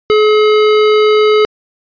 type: tone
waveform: square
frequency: 426.2 Hz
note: G#4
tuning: 45 cents sharp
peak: -7 dBFS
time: 0.1-1.45 s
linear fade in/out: 0 ms
effects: resampled to 11025 Hz